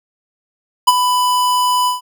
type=tone with ADSR envelope; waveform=square; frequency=995 Hz; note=B5; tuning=13 cents sharp; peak=-4 dBFS; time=0.87-2.01 s; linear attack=13 ms; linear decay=32 ms; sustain=-9 dB; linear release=140 ms; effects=none